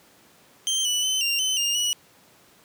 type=tone with pitch steps; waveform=25% pulse; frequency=3144 / 2967 / 3049 / 2782 / 3045 / 2814 / 2929 Hz; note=G7 / F#7 / G7 / F7 / F#7 / F7 / F#7; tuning=+4 / +4 / -49 / -7 / +49 / +12 / -18 cents; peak=-18 dBFS; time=0.67-1.93 s; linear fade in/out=0 ms; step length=180 ms; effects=pink hiss -55 dBFS RMS until 2.64 s + high-pass 150 Hz 12 dB/octave